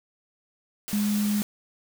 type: tone in noise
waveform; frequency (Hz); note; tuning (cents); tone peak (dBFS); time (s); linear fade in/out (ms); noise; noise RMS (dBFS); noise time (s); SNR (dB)
sine; 207.7; G#3; 0; -22; 0.93-1.42; 0; white; -35; 0.88-1.43; +10
effects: none